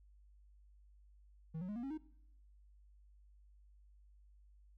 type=tone with pitch steps; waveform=triangle; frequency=160 / 182.73 / 208.7 / 238.3 / 272.2 / 310.9 Hz; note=D#3 / F#3 / G#3 / A#3 / C#4 / D#4; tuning=+49 / -21 / +9 / +38 / -31 / -1 cents; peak=-38 dBFS; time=1.54-1.978 s; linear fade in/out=10 ms; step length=73 ms; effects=noise-tail reverb RT60 0.9 s tail -23 dB re dry + added 50 Hz sine -61 dBFS peak until 4.77 s